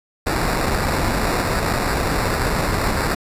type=noise with sample-and-hold; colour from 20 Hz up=pink; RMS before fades=-20 dBFS; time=0.26-3.15 s; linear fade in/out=10 ms; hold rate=3150 Hz; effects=resampled to 32000 Hz